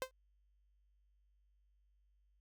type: tone with exponential decay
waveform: sawtooth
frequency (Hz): 519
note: C5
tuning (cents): -14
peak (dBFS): -30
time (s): 0.02-0.11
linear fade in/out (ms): 0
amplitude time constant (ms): 19
effects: added 50 Hz sine -70 dBFS peak until 2.4 s